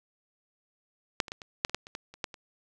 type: clicks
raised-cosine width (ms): 0.2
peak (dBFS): -7 / -24 / -19 / -26 / -7 / -26 / -10 / -28 / -19 / -30 / -13 / -27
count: 12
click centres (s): 1.202 / 1.282 / 1.319 / 1.418 / 1.649 / 1.696 / 1.746 / 1.869 / 1.951 / 2.14 / 2.242 / 2.342
effects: none